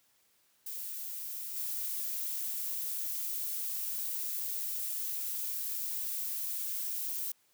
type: noise with level steps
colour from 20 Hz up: violet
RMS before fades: -40 / -36 dBFS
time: 0.66-7.32 s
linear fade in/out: 5 ms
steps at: 1.55 s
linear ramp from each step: 20 ms
effects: white hiss -70 dBFS RMS until 7.53 s + high-pass 60 Hz 12 dB/octave